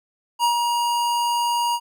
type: tone with ADSR envelope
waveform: square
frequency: 950 Hz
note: A#5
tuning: 33 cents sharp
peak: -16 dBFS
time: 0.39-1.8 s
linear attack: 49 ms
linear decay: 100 ms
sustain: -4 dB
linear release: 56 ms
effects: none